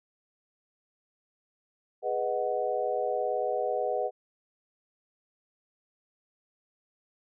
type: chord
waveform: sine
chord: G# minor seventh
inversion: none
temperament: equal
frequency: 415.3 / 493.9 / 622.3 / 740 Hz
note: G#4 / B4 / D#5 / F#5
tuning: 0 / 0 / 0 / 0 cents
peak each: -34 / -31 / -32 / -32 dBFS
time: 2.02-4.11 s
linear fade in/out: 50 ms
effects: none